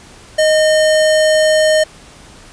sine tone with sample-and-hold, 622.3 Hz, D#5, in tune, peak -8 dBFS, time 0.38-1.84 s, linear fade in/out 10 ms, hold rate 2450 Hz, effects pink hiss -40 dBFS RMS until 2.52 s + resampled to 22050 Hz

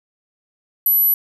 sine tone, 11810 Hz, F#9, 4 cents flat, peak -12 dBFS, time 0.86-1.14 s, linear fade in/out 2 ms, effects none

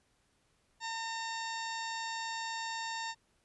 harmonic tone with a mistuned harmonic, 908 Hz, A#5, 46 cents flat, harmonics 1 / 2 / 3 / 4 / 5 / 6 / 7 / 8, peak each -39 / -42 / -48 / -46 / -48 / -48 / -58 / -48 dBFS, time 0.8-3.15 s, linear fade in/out 50 ms, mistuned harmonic 4, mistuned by +30 cents, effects pink hiss -73 dBFS RMS until 3.44 s + resampled to 24000 Hz

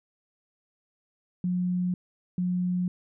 sine tone pair in turn, 180 / 180 Hz, F#3 / F#3, -47 / -47 cents, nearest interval unison, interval 0 cents, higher neither, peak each -24 dBFS, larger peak neither, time 1.44-1.94 / 2.38-2.88 s, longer neither, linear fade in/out 2 ms, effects none

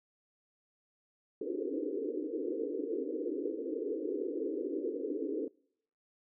white band-pass noise, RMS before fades -36 dBFS, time 1.41-5.48 s, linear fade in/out 5 ms, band 270 to 490 Hz, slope 96 dB/octave, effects noise-tail reverb RT60 0.7 s tail -26 dB re dry

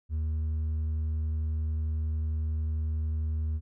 triangle tone with hard clipping, 77.78 Hz, D#2, in tune, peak -26 dBFS, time 0.09-3.61 s, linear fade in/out 50 ms, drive 1 dB, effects none

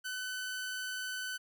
sawtooth tone, 1508 Hz, F#6, 32 cents sharp, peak -33 dBFS, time 0.04-1.38 s, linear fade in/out 20 ms, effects none

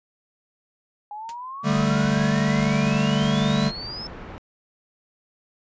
sine exponential sweep, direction up, 820 to 5300 Hz, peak -32 dBFS, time 1.11-4.07 s, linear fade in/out 2 ms
white noise with exponential decay, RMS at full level -34 dBFS, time 1.29-1.36 s, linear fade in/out 0 ms, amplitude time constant 15 ms
square chord, D suspended fourth, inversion none, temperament equal, 146.83 / 196 / 220 Hz, D3 / G3 / A3, 0 / 0 / 0 cents, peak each -24 dBFS, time 1.63-3.72 s, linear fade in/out 50 ms
pink low-pass noise, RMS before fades -38 dBFS, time 1.7-4.38 s, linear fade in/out 0 ms, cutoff 1700 Hz, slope 12 dB/octave
effects resampled to 16000 Hz

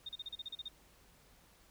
sine tone bursts, 3675 Hz, A#7, 25 cents flat, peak -40 dBFS, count 10, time 0.06-0.684 s, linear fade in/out 5 ms, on 30 ms, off 36 ms, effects added 50 Hz sine -70 dBFS peak until 1.7 s + pink hiss -65 dBFS RMS until 1.7 s

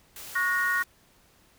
white noise, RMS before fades -42 dBFS, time 0.16-0.84 s, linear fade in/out 2 ms
sine chord, F# major, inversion second, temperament equal with one note detuned, 1108.7 / 1450.4 / 1864.7 Hz, C#6 / F#6 / A#6, 0 / -35 / 0 cents, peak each -31 / -27 / -26 dBFS, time 0.35-0.83 s, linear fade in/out 10 ms
effects pink hiss -61 dBFS RMS until 1.58 s

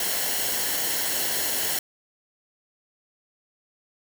white noise with comb filter, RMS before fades -26 dBFS, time 0-1.79 s, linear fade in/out 2 ms, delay 0.82 ms, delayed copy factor -0.55, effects none

